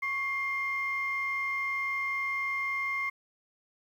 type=tone pair together; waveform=sine; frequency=1108.7 / 2114 Hz; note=C#6 / C7; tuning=0 / +17 cents; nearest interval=major seventh; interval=1117 cents; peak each=-34 / -29 dBFS; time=0.02-3.1 s; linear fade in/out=10 ms; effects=tanh soft clip ceiling -23 dBFS + 10-bit